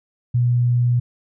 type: tone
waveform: sine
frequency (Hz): 121.7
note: B2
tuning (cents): -25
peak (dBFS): -14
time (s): 0.34-1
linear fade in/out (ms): 10
effects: none

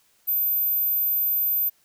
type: tone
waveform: sine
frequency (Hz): 13730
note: A9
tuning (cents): -44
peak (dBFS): -20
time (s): 0.27-1.7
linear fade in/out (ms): 20
effects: white hiss -63 dBFS RMS until 1.84 s

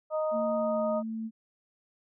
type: harmonic tone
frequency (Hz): 310.6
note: D#4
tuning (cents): -3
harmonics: 2 / 3 / 4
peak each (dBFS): -27 / -39 / -37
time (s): 0.1-1.03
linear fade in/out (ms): 50
type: tone with pitch glide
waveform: sine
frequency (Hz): 227.5 to 222.8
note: A#3 to A3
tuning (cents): -42 to +22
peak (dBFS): -32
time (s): 0.31-1.31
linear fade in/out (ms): 50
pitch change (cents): -36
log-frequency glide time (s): 0.56-0.82
effects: none

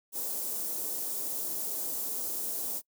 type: band-stop noise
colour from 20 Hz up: white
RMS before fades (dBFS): -34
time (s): 0.12-2.82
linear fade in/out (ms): 50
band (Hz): 540 to 8600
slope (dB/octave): 12
effects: noise-tail reverb RT60 0.1 s tail -25 dB re dry + high-pass 300 Hz 12 dB/octave

